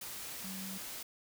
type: tone in noise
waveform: sine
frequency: 190.9 Hz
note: G3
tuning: 46 cents flat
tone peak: -43 dBFS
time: 0.44-0.78 s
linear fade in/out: 5 ms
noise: white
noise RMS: -44 dBFS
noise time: 0.01-1.03 s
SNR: -2 dB
effects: none